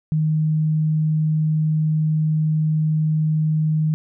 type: tone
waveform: sine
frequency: 155.56 Hz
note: D#3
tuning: in tune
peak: -16 dBFS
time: 0.12-3.94 s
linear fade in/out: 0 ms
effects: none